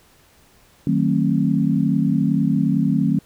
sine chord, D# diminished seventh, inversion none, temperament just, 155.56 / 186.68 / 224 / 268.8 Hz, D#3 / F#3 / A3 / C4, 0 / +16 / +31 / +47 cents, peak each -21 dBFS, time 0.87-3.19 s, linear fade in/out 2 ms, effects pink hiss -54 dBFS RMS until 3.25 s

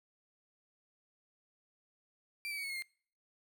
35% pulse tone with pitch steps, 2349 / 2299 / 2251 / 2203 / 2157 / 2111 Hz, D7 / D7 / C#7 / C#7 / C#7 / C7, 0 / -37 / +26 / -11 / -48 / +15 cents, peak -36 dBFS, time 2.45-2.822 s, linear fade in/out 0 ms, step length 62 ms, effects noise-tail reverb RT60 0.5 s tail -25 dB re dry

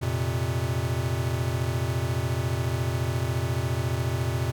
square chord, F suspended fourth, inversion none, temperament equal, 87.31 / 116.54 / 130.81 Hz, F2 / Bb2 / C3, 0 / 0 / 0 cents, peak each -31 / -29 / -30 dBFS, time 0.01-4.52 s, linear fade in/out 20 ms, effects none

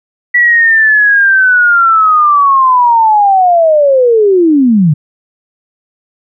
sine linear sweep, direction down, 1956 to 140 Hz, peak -4 dBFS, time 0.34-4.94 s, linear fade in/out 10 ms, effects none

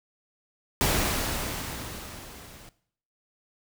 pink noise with level ramp, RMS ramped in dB -23 to -49 dBFS, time 0.81-2.69 s, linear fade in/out 0 ms, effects noise-tail reverb RT60 0.6 s tail -18 dB re dry

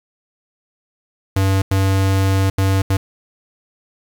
square tone bursts at uneven times, 96.5 Hz, G2, 27 cents flat, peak -14 dBFS, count 4, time 1.36-1.62 / 1.71-2.5 / 2.58-2.82 / 2.9-2.97 s, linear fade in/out 5 ms, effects 7-bit

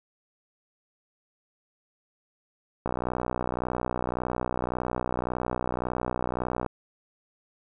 click train, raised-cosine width 1 ms, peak -14 dBFS, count 236, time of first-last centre 2.86-6.663 s, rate 61.8 Hz, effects none

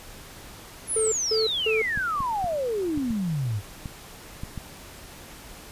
sine exponential sweep, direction down, 11175 to 94.5 Hz, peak -24 dBFS, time 0.87-3.62 s, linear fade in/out 50 ms
triangle tone bursts, 440 Hz, A4, in tune, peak -20 dBFS, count 3, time 0.96-1.82 s, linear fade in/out 5 ms, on 160 ms, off 190 ms
clicks, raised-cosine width 5 ms, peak -21 dBFS, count 8, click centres 1.975 / 2.205 / 2.443 / 2.976 / 3.107 / 3.858 / 4.435 / 4.577 s
effects pink hiss -44 dBFS RMS until 5.71 s + resampled to 32000 Hz

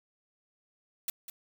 blue noise with echo, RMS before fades -32 dBFS, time 1.08-1.1 s, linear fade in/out 2 ms, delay 200 ms, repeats 1, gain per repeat -11 dB, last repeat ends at 1.3 s, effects none

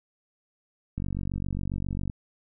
click train, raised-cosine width 5 ms, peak -19 dBFS, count 54, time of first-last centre 0.98-2.098 s, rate 47.4 Hz, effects none

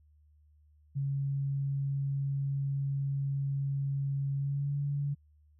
sine tone with pitch glide, 138.59 to 142.4 Hz, C#3 to C#3, 0 to +47 cents, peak -29 dBFS, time 0.95-5.15 s, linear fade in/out 20 ms, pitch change +47 cents, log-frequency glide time 4.35-4.75 s, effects added 75 Hz sine -60 dBFS peak until 5.59 s

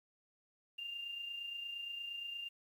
sine tone with amplitude modulation, 2797 Hz, F7, 2 cents sharp, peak -39 dBFS, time 0.78-2.49 s, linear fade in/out 10 ms, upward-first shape sine, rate 28.6 Hz, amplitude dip 45%, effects 11-bit

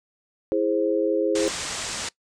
sine chord, E augmented, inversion none, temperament equal with one note detuned, 329.6 / 415.3 / 526.9 Hz, E4 / G#4 / B#4, 0 / 0 / +12 cents, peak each -24 dBFS, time 0.52-1.48 s, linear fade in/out 0 ms
white low-pass noise, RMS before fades -31 dBFS, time 1.35-2.09 s, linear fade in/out 5 ms, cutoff 8500 Hz, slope 48 dB/octave
effects noise-tail reverb RT60 0.1 s tail -21 dB re dry

